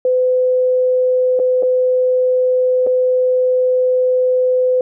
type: tone with dropouts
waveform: sine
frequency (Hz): 507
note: B4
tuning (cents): +45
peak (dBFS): -11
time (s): 0.05-4.81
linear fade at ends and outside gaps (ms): 2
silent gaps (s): 1.392-1.398 / 1.625-1.631 / 2.866-2.87
effects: none